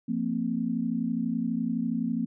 sine chord, F suspended fourth, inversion none, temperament equal with one note detuned, 174.61 / 229.6 / 261.6 Hz, F3 / Bb3 / C4, 0 / -26 / 0 cents, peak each -33 / -28 / -31 dBFS, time 0.08-2.26 s, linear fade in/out 10 ms, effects none

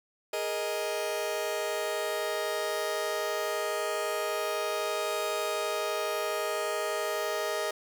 sawtooth chord, Ab suspended second, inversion none, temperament just, 415.3 / 467.2 / 623 Hz, Ab4 / Bb4 / Eb5, 0 / +4 / +2 cents, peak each -31 / -32 / -28 dBFS, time 0.33-7.71 s, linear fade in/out 5 ms, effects none

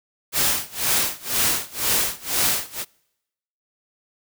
white noise with tremolo, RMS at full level -19 dBFS, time 0.32-2.85 s, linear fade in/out 50 ms, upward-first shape sine, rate 2 Hz, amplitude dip 95%, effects noise-tail reverb RT60 0.9 s tail -26 dB re dry

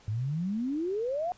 sine exponential sweep, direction up, 101.1 to 740 Hz, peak -28 dBFS, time 0.08-1.32 s, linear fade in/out 0 ms, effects pink hiss -58 dBFS RMS until 1.37 s + resampled to 16000 Hz

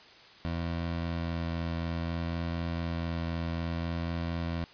20% pulse tone with vibrato, 84 Hz, E2, 33 cents sharp, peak -26 dBFS, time 0.45-4.64 s, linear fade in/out 0 ms, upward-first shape sine, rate 0.6 Hz, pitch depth 9 cents each way, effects white hiss -53 dBFS RMS until 4.73 s + resampled to 11025 Hz

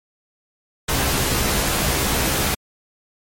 pink noise with comb filter, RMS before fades -20 dBFS, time 0.88-2.55 s, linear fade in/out 10 ms, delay 15 ms, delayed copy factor +0.65, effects MP3 64 kbps

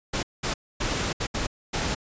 pink noise bursts at uneven times, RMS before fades -27 dBFS, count 6, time 0.13-0.23 / 0.43-0.54 / 0.8-1.13 / 1.2-1.27 / 1.34-1.47 / 1.73-1.95 s, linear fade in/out 10 ms, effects resampled to 16000 Hz

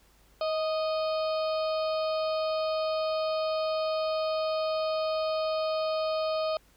harmonic tone with a mistuned harmonic, 621 Hz, D#5, 3 cents flat, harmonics 1 / 2 / 4 / 5 / 6 / 7 / 8, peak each -27 / -35 / -44 / -45 / -48 / -42 / -47 dBFS, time 0.41-6.57 s, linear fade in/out 2 ms, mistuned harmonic 1, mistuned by +28 cents, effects added 50 Hz sine -63 dBFS peak until 6.76 s + pink hiss -63 dBFS RMS until 6.76 s

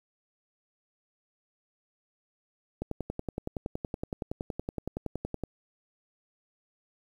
click train, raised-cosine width 2 ms, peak -19 dBFS, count 29, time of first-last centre 2.82-5.437 s, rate 10.7 Hz, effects 9-bit

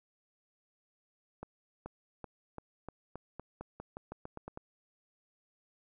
accelerating click train, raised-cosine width 1 ms, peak -28 dBFS, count 15, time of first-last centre 1.43-4.574 s, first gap 430 ms, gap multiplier 0.89, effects none

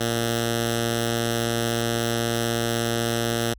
5% pulse tone with notch filter, 116.3 Hz, A#2, 4 cents flat, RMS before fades -24 dBFS, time 0-3.54 s, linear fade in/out 10 ms, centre 1000 Hz, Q 0.97, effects added 50 Hz sine -44 dBFS peak until 3.58 s + MP3 96 kbps

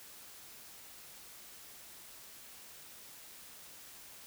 silence, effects white hiss -53 dBFS RMS until 4.26 s

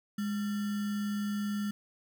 sine tone with sample-and-hold, 206.1 Hz, G#3, 13 cents flat, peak -30 dBFS, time 0.18-1.71 s, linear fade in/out 5 ms, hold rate 1575 Hz, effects none

